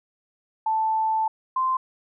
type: tone pair in turn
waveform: sine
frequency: 880 / 1040.4 Hz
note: A5 / C6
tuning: 0 / -10 cents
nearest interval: minor third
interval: 290 cents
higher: second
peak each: -20 / -20 dBFS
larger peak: neither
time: 0.66-1.28 / 1.56-1.77 s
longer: first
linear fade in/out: 5 ms
effects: none